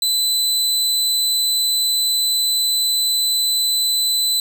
sawtooth tone, 4012 Hz, B7, 26 cents sharp, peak -13 dBFS, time 0.02-4.4 s, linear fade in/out 2 ms, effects none

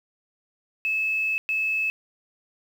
sine tone bursts at uneven times, 2600 Hz, E7, 24 cents flat, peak -22 dBFS, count 2, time 0.85-1.38 / 1.49-1.9 s, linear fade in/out 0 ms, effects 8-bit

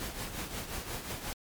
pink noise with tremolo, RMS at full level -36 dBFS, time 0-1.33 s, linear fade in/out 0 ms, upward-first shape triangle, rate 5.6 Hz, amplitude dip 65%, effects MP3 96 kbps

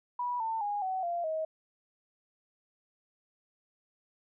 sine tone with pitch steps, 977 / 895.9 / 821.6 / 753.4 / 690.8 / 633.5 Hz, B5 / A5 / G#5 / F#5 / F5 / D#5, -19 / +31 / -19 / +31 / -19 / +31 cents, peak -30 dBFS, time 0.19-1.45 s, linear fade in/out 5 ms, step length 210 ms, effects none

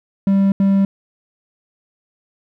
triangle tone bursts at uneven times, 196 Hz, G3, in tune, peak -9 dBFS, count 2, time 0.27-0.52 / 0.6-0.85 s, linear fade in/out 2 ms, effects none

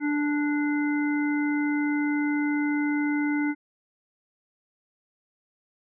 harmonic tone with a mistuned harmonic, 294.3 Hz, D4, 4 cents sharp, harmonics 1 / 3 / 5 / 7, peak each -23 / -37 / -35 / -34 dBFS, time 0-3.55 s, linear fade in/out 50 ms, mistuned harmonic 3, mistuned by -21 cents, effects none

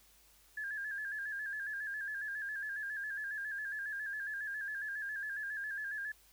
sine tone with vibrato, 1662 Hz, G#6, 1 cent sharp, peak -37 dBFS, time 0.57-6.12 s, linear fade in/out 5 ms, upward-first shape square, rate 7.3 Hz, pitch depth 58 cents each way, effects added 50 Hz sine -70 dBFS peak until 6.32 s + white hiss -65 dBFS RMS until 6.32 s

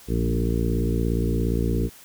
harmonic tone with a mistuned harmonic, 57.2 Hz, A#1, 32 cents flat, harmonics 1 / 2 / 3 / 4 / 5 / 6 / 7 / 8, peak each -24 / -27 / -29 / -30 / -31 / -32 / -32 / -33 dBFS, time 0.07-1.9 s, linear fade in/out 50 ms, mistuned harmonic 3, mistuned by +20 cents, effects white hiss -48 dBFS RMS until 2.04 s

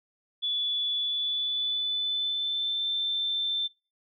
sine tone with pitch glide, 3440 to 3553 Hz, A7 to A7, -40 to +16 cents, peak -26 dBFS, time 0.42-3.68 s, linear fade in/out 20 ms, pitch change +56 cents, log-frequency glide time 0.97-2.87 s, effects noise-tail reverb RT60 0.3 s tail -21 dB re dry

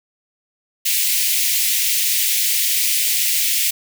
white high-pass noise, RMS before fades -18 dBFS, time 0.85-3.71 s, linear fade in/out 10 ms, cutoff 2000 Hz, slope 48 dB/octave, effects none

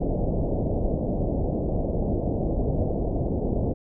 pink low-pass noise, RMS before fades -25 dBFS, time 0-3.74 s, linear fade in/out 20 ms, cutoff 690 Hz, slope 48 dB/octave, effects none

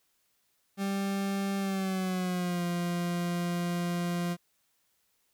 40% pulse tone with pitch glide, 196.7 to 174.23 Hz, G3 to F3, +6 to -4 cents, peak -28 dBFS, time 0.77-4.37 s, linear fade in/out 50 ms, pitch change -210 cents, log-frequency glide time 1.58-2.64 s, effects white hiss -73 dBFS RMS until 5.33 s

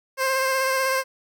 15% pulse tone with vibrato, 528 Hz, C5, 16 cents sharp, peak -14 dBFS, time 0.17-1.04 s, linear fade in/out 50 ms, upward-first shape sine, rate 16 Hz, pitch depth 20 cents each way, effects none

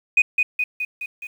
sine tone with echo, 2489 Hz, D#7, in tune, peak -10 dBFS, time 0.17-0.22 s, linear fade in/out 5 ms, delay 210 ms, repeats 5, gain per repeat -4 dB, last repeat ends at 1.27 s, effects tanh soft clip ceiling -7 dBFS + 8-bit

